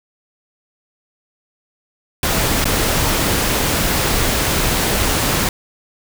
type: noise with dropouts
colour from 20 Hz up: pink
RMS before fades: -17 dBFS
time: 2.23-5.49 s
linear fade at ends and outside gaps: 2 ms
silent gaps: 2.643-2.654 s
effects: none